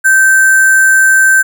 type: tone with sample-and-hold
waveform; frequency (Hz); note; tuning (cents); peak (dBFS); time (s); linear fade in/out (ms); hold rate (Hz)
sine; 1554; G6; -16; -4; 0.04-1.43; 20; 8820
effects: none